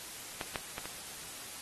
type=clicks; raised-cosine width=0.3 ms; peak=-19 / -17 / -21 / -23 dBFS; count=4; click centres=0.412 / 0.558 / 0.781 / 0.856 s; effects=white hiss -45 dBFS RMS until 1.61 s + AAC 32 kbps